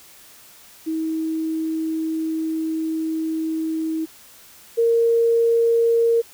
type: tone pair in turn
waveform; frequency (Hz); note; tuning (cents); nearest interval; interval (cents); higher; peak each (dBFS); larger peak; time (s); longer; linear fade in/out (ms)
sine; 319.6 / 463; D#4 / A#4; +47 / -12; tritone; 641; second; -21 / -14; second; 0.86-4.06 / 4.77-6.22; first; 20
effects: white hiss -47 dBFS RMS until 6.33 s